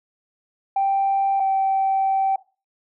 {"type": "tone pair in turn", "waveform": "sine", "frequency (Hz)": [784, 774.5], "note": ["G5", "G5"], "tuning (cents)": [0, -21], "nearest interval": "unison", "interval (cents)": 21, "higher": "first", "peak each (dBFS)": -16, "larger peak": "neither", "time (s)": [[0.76, 1.4], [1.4, 2.36]], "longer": "second", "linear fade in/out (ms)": 5, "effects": ["noise-tail reverb RT60 0.3 s tail -18 dB re dry", "tanh soft clip ceiling -13 dBFS"]}